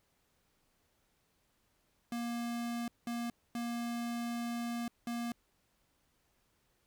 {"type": "tone bursts at uneven times", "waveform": "square", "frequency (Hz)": 236.3, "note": "A#3", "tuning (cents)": 24, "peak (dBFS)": -36, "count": 4, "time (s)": [[2.12, 2.88], [3.07, 3.3], [3.55, 4.88], [5.07, 5.32]], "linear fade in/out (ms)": 2, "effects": ["pink hiss -75 dBFS RMS until 6.86 s"]}